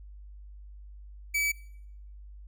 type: tone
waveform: 45% pulse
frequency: 2293 Hz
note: D7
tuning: 42 cents flat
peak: -25 dBFS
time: 1.34-1.52 s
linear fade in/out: 10 ms
effects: noise-tail reverb RT60 0.7 s tail -20 dB re dry + added 50 Hz sine -44 dBFS peak until 2.47 s